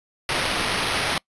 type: noise with sample-and-hold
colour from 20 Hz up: white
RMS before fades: -24 dBFS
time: 0.29-1.18 s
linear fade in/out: 2 ms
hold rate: 7350 Hz
effects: noise-tail reverb RT60 0.1 s tail -25 dB re dry + resampled to 24000 Hz